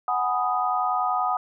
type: chord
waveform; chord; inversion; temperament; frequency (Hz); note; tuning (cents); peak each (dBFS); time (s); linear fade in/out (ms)
sine; G# minor seventh; third; equal; 740 / 830.6 / 987.8 / 1244.5; F#5 / G#5 / B5 / D#6; 0 / 0 / 0 / 0; -25 / -30 / -31 / -25; 0.08-1.37; 2
effects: none